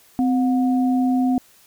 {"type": "tone pair together", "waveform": "sine", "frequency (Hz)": [257.1, 723], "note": ["C4", "F#5"], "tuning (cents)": [-30, -40], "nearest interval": "octave + tritone", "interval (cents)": 1790, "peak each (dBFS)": [-16, -26], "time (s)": [0.19, 1.38], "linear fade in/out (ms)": 0, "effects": ["white hiss -53 dBFS RMS until 1.66 s"]}